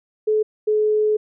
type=tone pair in turn; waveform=sine; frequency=430 / 426.8 Hz; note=A4 / G#4; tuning=-40 / +47 cents; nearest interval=unison; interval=13 cents; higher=first; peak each=-15 dBFS; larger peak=neither; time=0.27-0.43 / 0.67-1.17 s; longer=second; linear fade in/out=10 ms; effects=none